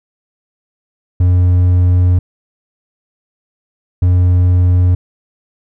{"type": "tone bursts at uneven times", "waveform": "triangle", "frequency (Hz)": 89.7, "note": "F2", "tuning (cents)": 47, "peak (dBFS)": -5, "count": 2, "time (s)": [[1.2, 2.19], [4.02, 4.95]], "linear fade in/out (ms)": 5, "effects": []}